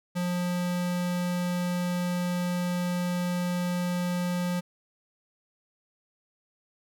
square tone, 177.6 Hz, F3, 29 cents sharp, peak -27 dBFS, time 0.15-4.61 s, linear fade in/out 20 ms, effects none

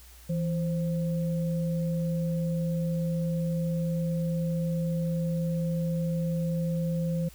sine tone pair together, 165.36 / 525 Hz, E3 / C5, +6 / +6 cents, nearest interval octave + minor sixth, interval 2000 cents, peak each -26 / -35 dBFS, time 0.29-7.29 s, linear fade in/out 10 ms, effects added 60 Hz sine -50 dBFS peak until 7.34 s + white hiss -54 dBFS RMS until 7.34 s

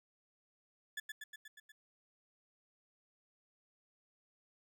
35% pulse tone with echo, 1725 Hz, A6, 35 cents flat, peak -37 dBFS, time 0.97-1 s, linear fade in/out 5 ms, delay 120 ms, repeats 6, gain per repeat -3 dB, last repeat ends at 1.72 s, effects none

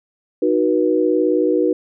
sine chord, B major, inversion first, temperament equal with one note detuned, 311.1 / 370 / 484 Hz, D#4 / F#4 / B4, 0 / 0 / -35 cents, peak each -18 dBFS, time 0.42-1.73 s, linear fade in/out 5 ms, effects none

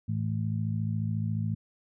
harmonic tone, 54.2 Hz, A1, 25 cents flat, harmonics 2 / 3 / 4, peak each -29 / -33 / -35 dBFS, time 0.08-1.55 s, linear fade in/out 10 ms, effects none

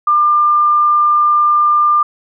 sine tone, 1197 Hz, D6, 33 cents sharp, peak -8 dBFS, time 0.07-2.03 s, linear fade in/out 5 ms, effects none

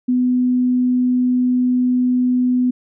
sine tone, 250 Hz, B3, 21 cents sharp, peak -13 dBFS, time 0.08-2.71 s, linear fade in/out 10 ms, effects none

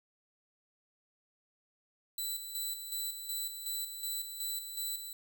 10% pulse tone with tremolo, 3988 Hz, B7, 16 cents sharp, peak -27 dBFS, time 2.18-5.13 s, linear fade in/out 2 ms, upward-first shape square, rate 2.7 Hz, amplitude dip 55%, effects none

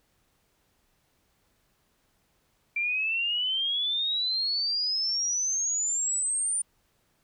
sine exponential sweep, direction up, 2349 to 9270 Hz, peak -25 dBFS, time 2.76-6.62 s, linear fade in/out 5 ms, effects pink hiss -70 dBFS RMS until 7.23 s

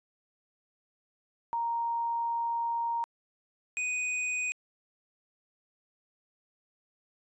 sine / square tone pair in turn, 932.3 / 2489 Hz, A#5 / D#7, 0 / 0 cents, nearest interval octave + perfect fourth, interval 1700 cents, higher second, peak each -28 / -30 dBFS, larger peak first, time 1.53-3.04 / 3.77-4.52 s, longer first, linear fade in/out 0 ms, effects resampled to 22050 Hz

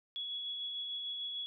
sine tone with tremolo, 3368 Hz, G#7, 24 cents sharp, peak -36 dBFS, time 0.16-1.46 s, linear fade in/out 0 ms, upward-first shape sine, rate 6.7 Hz, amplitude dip 25%, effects none

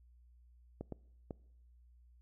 clicks, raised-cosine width 2 ms, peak -28 dBFS, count 3, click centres 0.81 / 0.923 / 1.308 s, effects noise-tail reverb RT60 0.8 s tail -24 dB re dry + added 60 Hz sine -60 dBFS peak until 2.21 s

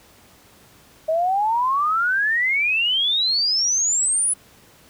sine exponential sweep, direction up, 622.3 to 10210 Hz, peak -17 dBFS, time 1.08-4.34 s, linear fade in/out 10 ms, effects pink hiss -51 dBFS RMS until 4.89 s + high-pass 60 Hz 12 dB/octave

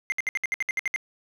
triangle tone bursts, 2093 Hz, C7, in tune, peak -21 dBFS, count 11, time 0.1-0.961 s, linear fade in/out 0 ms, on 21 ms, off 63 ms, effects none

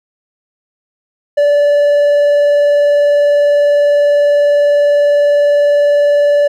triangle tone with vibrato, 580 Hz, D5, 22 cents flat, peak -5 dBFS, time 1.37-6.48 s, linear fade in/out 10 ms, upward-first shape sine, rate 20 Hz, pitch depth 14 cents each way, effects none

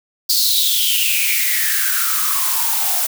blue noise with high-pass filter sweep, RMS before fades -17 dBFS, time 0.29-3.07 s, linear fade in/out 10 ms, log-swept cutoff 4600 to 680 Hz, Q 8.1, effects none

